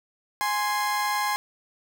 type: tone pair together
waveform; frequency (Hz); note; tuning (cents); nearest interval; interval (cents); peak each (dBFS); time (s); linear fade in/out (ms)
30% pulse; 830.6 / 1047.5; G#5 / C6; 0 / +2; major third; 402; -24; 0.41-1.36; 0
effects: none